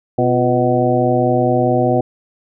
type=harmonic tone with a mistuned harmonic; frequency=124.7 Hz; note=B2; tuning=17 cents sharp; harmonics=1 / 2 / 3 / 4 / 5 / 6; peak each=-19 / -19 / -19 / -19 / -19 / -19 dBFS; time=0.18-2.01 s; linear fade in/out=5 ms; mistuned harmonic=3; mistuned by=-95 cents; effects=none